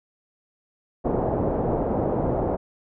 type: low-pass noise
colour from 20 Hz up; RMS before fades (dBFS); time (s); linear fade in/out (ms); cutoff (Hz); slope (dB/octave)
white; -24; 1.04-2.57; 20; 690; 24
effects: none